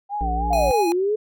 sine tone with vibrato, 784 Hz, G5, in tune, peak -23 dBFS, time 0.09-0.86 s, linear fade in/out 50 ms, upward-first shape sine, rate 3.2 Hz, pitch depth 110 cents each way
harmonic tone, 57.6 Hz, A#1, 20 cents flat, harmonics 1 / 3 / 5 / 7 / 8, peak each -23 / -33 / -34 / -39 / -40 dBFS, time 0.21-0.71 s, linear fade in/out 0 ms
sine linear two-way sweep, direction down then up, 732 to 331.1 to 436.3 Hz, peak -18 dBFS, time 0.5-1.16 s, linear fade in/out 10 ms, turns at 0.88 s
square tone, 830 Hz, G#5, 1 cent flat, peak -24 dBFS, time 0.53-0.92 s, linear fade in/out 0 ms
effects none

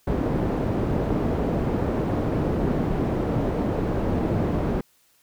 white low-pass noise, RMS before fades -24 dBFS, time 0.07-4.81 s, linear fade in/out 5 ms, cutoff 370 Hz, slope 12 dB/octave, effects white hiss -62 dBFS RMS until 5.22 s

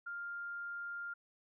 sine tone, 1400 Hz, F6, 4 cents sharp, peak -40 dBFS, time 0.06-1.14 s, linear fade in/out 10 ms, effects none

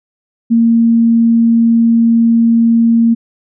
sine tone, 230.5 Hz, A#3, 19 cents flat, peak -6 dBFS, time 0.5-3.15 s, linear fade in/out 20 ms, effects none

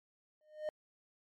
triangle tone with exponential growth, 612 Hz, D#5, 29 cents flat, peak -30 dBFS, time 0.41-0.69 s, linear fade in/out 1 ms, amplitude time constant 59 ms, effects MP3 96 kbps

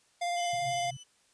square tone with vibrato, 698.5 Hz, F5, in tune, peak -30 dBFS, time 0.21-0.91 s, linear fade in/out 10 ms, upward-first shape triangle, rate 18 Hz, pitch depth 17 cents each way
25% pulse tone with tremolo, 3000 Hz, F#7, 23 cents sharp, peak -35 dBFS, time 0.36-1.04 s, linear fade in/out 20 ms, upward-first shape sine, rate 2.9 Hz, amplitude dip 75%
white band-pass noise, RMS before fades -46 dBFS, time 0.53-0.97 s, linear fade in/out 5 ms, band 120 to 140 Hz, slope 96 dB/octave
effects white hiss -67 dBFS RMS until 1.33 s + resampled to 22050 Hz

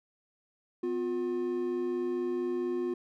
triangle tone pair together, 251.9 / 356.3 Hz, B3 / F4, +34 / +35 cents, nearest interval tritone, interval 601 cents, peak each -34 / -28 dBFS, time 0.83-2.94 s, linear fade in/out 5 ms, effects none

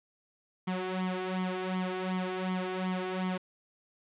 sawtooth tone with flanger, 185 Hz, F#3, in tune, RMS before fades -33 dBFS, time 0.67-3.38 s, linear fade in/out 10 ms, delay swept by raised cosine 0.93 to 2.63 ms, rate 2.7 Hz, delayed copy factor +0.75, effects resampled to 8000 Hz + 10-bit

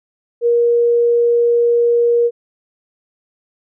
sine tone, 473.3 Hz, A#4, 26 cents sharp, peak -10 dBFS, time 0.41-2.31 s, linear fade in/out 50 ms, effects none

